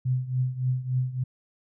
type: tone with tremolo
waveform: sine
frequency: 127.8 Hz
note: C3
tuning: 40 cents flat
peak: -20 dBFS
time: 0.05-1.24 s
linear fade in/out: 10 ms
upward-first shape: triangle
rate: 3.5 Hz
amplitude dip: 85%
effects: none